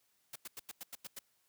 white noise bursts, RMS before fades -45 dBFS, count 8, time 0.33-1.191 s, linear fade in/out 5 ms, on 28 ms, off 91 ms, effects white hiss -75 dBFS RMS until 1.48 s + high-pass 60 Hz 12 dB/octave

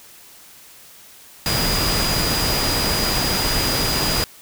sine tone in noise, 4901 Hz, D#8, 27 cents flat, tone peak -23 dBFS, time 1.46-4.24 s, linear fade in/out 0 ms, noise pink, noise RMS -21 dBFS, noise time 1.46-4.24 s, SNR -5 dB, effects white hiss -45 dBFS RMS until 4.41 s

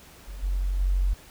sine tone with level steps, 46.15 Hz, F#1, 4 cents flat, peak -35 / -23 / -20 dBFS, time 0.27-1.14 s, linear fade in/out 10 ms, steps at 0.42 / 0.79 s, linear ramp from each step 20 ms, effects pink hiss -50 dBFS RMS until 1.3 s

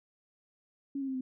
sine tone with pitch steps, 277.2 / 270.6 / 264.1 / 257.7 Hz, C#4 / C#4 / C4 / C4, 0 / -42 / +16 / -26 cents, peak -32 dBFS, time 0.95-1.21 s, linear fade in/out 5 ms, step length 65 ms, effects none

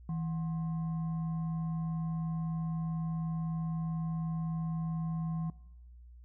sine tone with frequency modulation, 163 Hz, E3, 19 cents flat, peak -32 dBFS, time 0.09-5.5 s, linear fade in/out 2 ms, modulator 896 Hz, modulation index 0.21, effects noise-tail reverb RT60 1.0 s tail -21 dB re dry + added 60 Hz sine -50 dBFS peak until 6.24 s

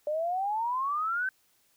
sine exponential sweep, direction up, 587.3 to 1560 Hz, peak -27 dBFS, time 0.07-1.29 s, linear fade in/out 2 ms, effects white hiss -68 dBFS RMS until 1.76 s

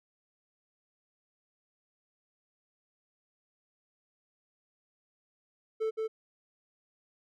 triangle tone with echo, 440.7 Hz, A4, 3 cents sharp, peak -26 dBFS, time 5.8-5.91 s, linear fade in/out 20 ms, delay 170 ms, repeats 1, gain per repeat -2 dB, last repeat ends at 6.08 s, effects none

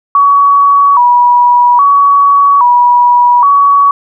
sine tone with vibrato, 1046.5 Hz, C6, in tune, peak -3 dBFS, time 0.15-3.91 s, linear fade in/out 2 ms, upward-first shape square, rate 0.61 Hz, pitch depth 130 cents each way, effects none

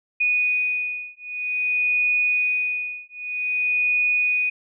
sine beating tone pair, 2475 / 2475.52 Hz, D#7 / D#7, -10 / -9 cents, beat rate 0.52 Hz, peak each -23 dBFS, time 0.2-4.5 s, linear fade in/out 10 ms, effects none

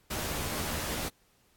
pink noise with comb filter, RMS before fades -34 dBFS, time 0.1-1.09 s, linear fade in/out 10 ms, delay 13 ms, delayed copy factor +0.55, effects pink hiss -67 dBFS RMS until 1.56 s + AAC 64 kbps

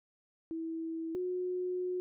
sine tone pair in turn, 326.1 / 363.2 Hz, E4 / F#4, -19 / -32 cents, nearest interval major second, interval 187 cents, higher second, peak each -35 / -32 dBFS, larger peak second, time 0.51-1.15 / 1.15-2 s, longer second, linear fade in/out 0 ms, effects none

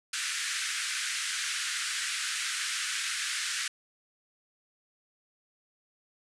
pink band-pass noise, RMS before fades -33 dBFS, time 0.13-3.68 s, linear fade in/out 5 ms, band 1400 to 9800 Hz, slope 48 dB/octave, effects none

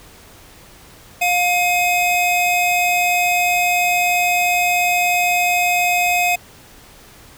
square tone pair together, 711 / 2534 Hz, F5 / D#7, +31 / +31 cents, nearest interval octave + minor seventh, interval 2200 cents, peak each -18 dBFS, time 1.21-6.36 s, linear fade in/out 10 ms, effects pink hiss -44 dBFS RMS until 7.37 s

